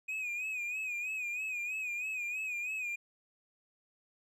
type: tone with vibrato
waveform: triangle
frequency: 2489 Hz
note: D#7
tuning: in tune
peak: -33 dBFS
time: 0.08-2.96 s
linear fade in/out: 10 ms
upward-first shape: sine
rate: 3.1 Hz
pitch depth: 73 cents each way
effects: none

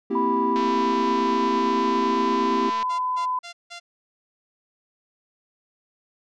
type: chord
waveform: triangle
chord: C dominant seventh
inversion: third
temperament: equal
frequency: 233.1 / 261.6 / 329.6 / 392 Hz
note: Bb3 / C4 / E4 / G4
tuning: 0 / 0 / 0 / 0 cents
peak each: -26 / -26 / -27 / -24 dBFS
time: 0.1-2.7 s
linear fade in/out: 10 ms
type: tone with pitch glide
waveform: sine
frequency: 987.8 to 1008 Hz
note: B5 to B5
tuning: 0 to +35 cents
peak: -22 dBFS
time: 0.15-3.39 s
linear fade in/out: 5 ms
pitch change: +35 cents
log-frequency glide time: 0.44-2.84 s
type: click train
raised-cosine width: 0.2 ms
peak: -17 dBFS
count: 509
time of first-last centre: 0.56-2.828 s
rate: 224 Hz
type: tone bursts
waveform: 5% pulse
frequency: 693 Hz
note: F5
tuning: 14 cents flat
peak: -23 dBFS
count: 4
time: 2.89-3.8 s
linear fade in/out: 20 ms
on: 100 ms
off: 170 ms
effects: low-pass 5000 Hz 12 dB/octave

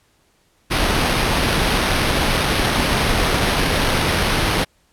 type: noise with sample-and-hold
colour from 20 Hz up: pink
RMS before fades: -18 dBFS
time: 0.7-4.65 s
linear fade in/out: 20 ms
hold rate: 7350 Hz
effects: pink hiss -60 dBFS RMS until 4.92 s + low-pass 12000 Hz 12 dB/octave

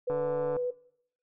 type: tone with vibrato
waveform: sine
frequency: 493.9 Hz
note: B4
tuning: in tune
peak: -27 dBFS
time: 0.07-0.71 s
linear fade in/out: 10 ms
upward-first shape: sine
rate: 12 Hz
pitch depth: 8 cents each way
type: click train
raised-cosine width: 1 ms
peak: -24 dBFS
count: 69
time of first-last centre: 0.1-0.566 s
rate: 146 Hz
effects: noise-tail reverb RT60 0.7 s tail -21 dB re dry

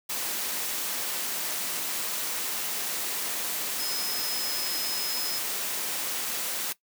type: tone in noise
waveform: sine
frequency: 5120 Hz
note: D#8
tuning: 49 cents sharp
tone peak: -32 dBFS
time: 3.79-5.39 s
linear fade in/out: 10 ms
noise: white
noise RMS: -31 dBFS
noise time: 0.09-6.73 s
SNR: -4 dB
effects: noise-tail reverb RT60 0.1 s tail -18 dB re dry + high-pass 200 Hz 12 dB/octave

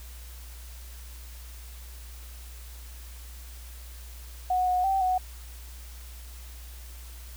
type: tone with pitch steps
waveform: sine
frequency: 734 / 729 / 774 / 739 Hz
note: F#5 / F#5 / G5 / F#5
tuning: -14 / -26 / -22 / -2 cents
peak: -22 dBFS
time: 4.5-5.18 s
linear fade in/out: 5 ms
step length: 170 ms
effects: added 60 Hz sine -41 dBFS peak until 7.36 s + white hiss -50 dBFS RMS until 7.36 s

